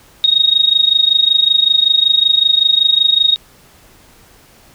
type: tone with amplitude modulation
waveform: sine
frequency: 3746 Hz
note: A#7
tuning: 8 cents sharp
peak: -5 dBFS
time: 0.24-3.36 s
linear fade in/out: 0 ms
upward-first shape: sine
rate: 25.3 Hz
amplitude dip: 85%
effects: pink hiss -46 dBFS RMS until 4.74 s